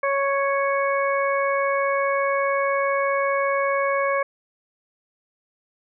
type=harmonic tone; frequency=554.4 Hz; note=C#5; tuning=in tune; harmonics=1 / 2 / 3 / 4; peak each=-22 / -24 / -29 / -29 dBFS; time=0.03-4.23 s; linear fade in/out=5 ms; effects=none